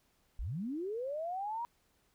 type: linear sweep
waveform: sine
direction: up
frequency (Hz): 34.65 to 964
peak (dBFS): -35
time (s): 0.39-1.65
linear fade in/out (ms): 0
effects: pink hiss -73 dBFS RMS until 2.14 s